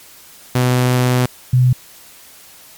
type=tone pair in turn; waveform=sawtooth / sine; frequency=125.5 / 126.07 Hz; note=B2 / B2; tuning=+28 / +36 cents; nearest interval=unison; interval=8 cents; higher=second; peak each=-8 dBFS; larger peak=neither; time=0.55-1.26 / 1.53-1.73 s; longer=first; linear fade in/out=5 ms; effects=white hiss -42 dBFS RMS until 2.77 s + MP3 96 kbps